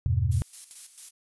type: chord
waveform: sine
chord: E minor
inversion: none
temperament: just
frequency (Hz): 82.41 / 98.89 / 123.61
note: E2 / G2 / B2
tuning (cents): 0 / +16 / +2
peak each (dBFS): -26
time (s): 0.06-0.42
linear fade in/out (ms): 0
type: noise with tremolo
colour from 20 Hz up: violet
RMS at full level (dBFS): -38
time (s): 0.31-1.11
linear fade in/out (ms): 10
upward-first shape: square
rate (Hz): 4.5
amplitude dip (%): 65
type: noise with exponential decay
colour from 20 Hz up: violet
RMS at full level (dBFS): -35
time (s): 0.71-0.85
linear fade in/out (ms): 0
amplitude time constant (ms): 29
effects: resampled to 24000 Hz